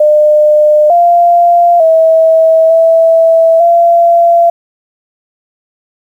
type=tone with pitch steps; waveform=sine; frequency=603 / 693 / 647 / 656 / 683 Hz; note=D5 / F5 / E5 / E5 / F5; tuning=+46 / -14 / -32 / -9 / -39 cents; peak=-3 dBFS; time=0-4.5 s; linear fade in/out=5 ms; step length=900 ms; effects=7-bit